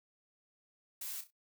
blue noise with echo, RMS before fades -42 dBFS, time 1.01-1.21 s, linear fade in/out 5 ms, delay 32 ms, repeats 3, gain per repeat -10 dB, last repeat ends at 1.306 s, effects noise-tail reverb RT60 0.1 s tail -17 dB re dry

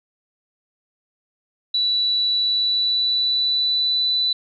sine tone with pitch glide, 3946 to 3983 Hz, B7 to B7, -2 to +14 cents, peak -17 dBFS, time 1.74-4.33 s, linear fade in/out 5 ms, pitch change +16 cents, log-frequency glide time 2.35-4.08 s, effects none

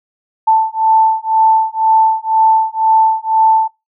sine beating tone pair, 883 / 885 Hz, A5 / A5, +6 / +10 cents, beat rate 2 Hz, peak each -12 dBFS, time 0.47-3.68 s, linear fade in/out 10 ms, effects noise-tail reverb RT60 0.2 s tail -20 dB re dry

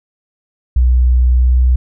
sine tone with pitch glide, 62 to 62.68 Hz, B1 to B1, +7 to +26 cents, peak -7 dBFS, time 0.76-1.76 s, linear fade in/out 5 ms, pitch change +19 cents, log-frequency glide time 1.32-1.61 s, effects none

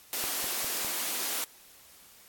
white high-pass noise, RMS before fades -32 dBFS, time 0.13-1.44 s, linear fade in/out 0 ms, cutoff 230 Hz, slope 24 dB/octave
click train, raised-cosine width 1 ms, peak -26 dBFS, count 4, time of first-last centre 0.24-0.847 s, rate 4.94 Hz
effects white hiss -55 dBFS RMS until 2.28 s + AAC 64 kbps

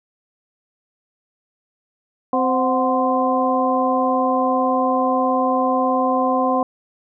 harmonic tone with a mistuned harmonic, 259.8 Hz, C4, 12 cents flat, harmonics 1 / 2 / 3 / 4, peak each -21 / -21 / -21 / -21 dBFS, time 2.33-6.63 s, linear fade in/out 2 ms, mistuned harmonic 3, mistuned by -84 cents, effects none

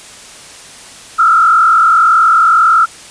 sine tone with frequency modulation, 1332 Hz, E6, 18 cents sharp, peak -5 dBFS, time 1.18-2.86 s, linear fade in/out 20 ms, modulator 41.9 Hz, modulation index 1.5, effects white hiss -34 dBFS RMS until 3.1 s + resampled to 22050 Hz

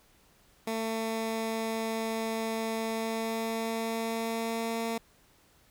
15% pulse tone with pitch glide, 223.8 to 228.1 Hz, A3 to A#3, +30 to -37 cents, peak -24 dBFS, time 0.67-4.98 s, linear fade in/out 5 ms, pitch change +33 cents, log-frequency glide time 2.83-4.82 s, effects pink hiss -63 dBFS RMS until 5.7 s

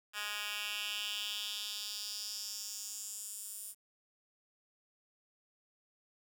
10% pulse tone with high-pass filter sweep, 207.7 Hz, G#3, in tune, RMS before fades -41 dBFS, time 0.13-3.75 s, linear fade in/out 50 ms, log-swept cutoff 1900 to 9700 Hz, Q 2.7, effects 10-bit

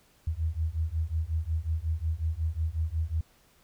sine beating tone pair, 77.6 / 83.1 Hz, D#2 / E2, -4 / +15 cents, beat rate 5.5 Hz, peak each -30 dBFS, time 0.27-3.21 s, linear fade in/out 5 ms, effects pink hiss -63 dBFS RMS until 3.63 s

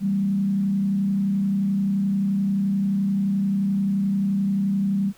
sine tone with frequency modulation, 196.7 Hz, G3, 6 cents sharp, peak -19 dBFS, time 0-5.13 s, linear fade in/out 50 ms, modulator 31.5 Hz, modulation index 0.48, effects pink hiss -53 dBFS RMS until 5.17 s

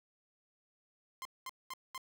sawtooth tone bursts, 1046.5 Hz, C6, in tune, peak -37 dBFS, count 4, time 1.22-1.978 s, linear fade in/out 0 ms, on 32 ms, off 210 ms, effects none

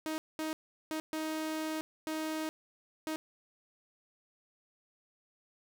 sawtooth tone bursts at uneven times, 313.8 Hz, D#4, 15 cents sharp, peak -30 dBFS, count 6, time 0.06-0.18 / 0.39-0.53 / 0.91-1 / 1.13-1.81 / 2.07-2.49 / 3.07-3.16 s, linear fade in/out 0 ms, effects none

